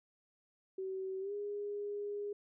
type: tone with pitch glide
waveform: sine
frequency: 380.4 to 410.1 Hz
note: F#4 to G#4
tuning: +48 to -22 cents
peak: -37 dBFS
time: 0.78-2.33 s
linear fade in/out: 5 ms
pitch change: +130 cents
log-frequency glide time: 1.2-1.33 s
effects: none